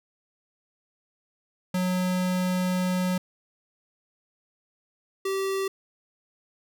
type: tone pair in turn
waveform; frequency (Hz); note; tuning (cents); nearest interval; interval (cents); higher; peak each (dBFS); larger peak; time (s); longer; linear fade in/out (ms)
square; 182.8 / 387.3; F#3 / G4; -21 / -21; octave + minor second; 1300; second; -24 / -26; first; 1.74-3.18 / 5.25-5.68; first; 5
effects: none